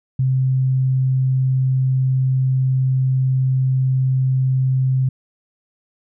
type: tone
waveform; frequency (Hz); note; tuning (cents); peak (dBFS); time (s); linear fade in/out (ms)
sine; 130.81; C3; 0; -14; 0.19-5.09; 5
effects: none